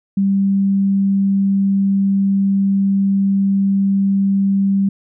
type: tone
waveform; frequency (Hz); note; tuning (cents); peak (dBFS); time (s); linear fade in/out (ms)
sine; 196.3; G3; +3; -12; 0.17-4.89; 5
effects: none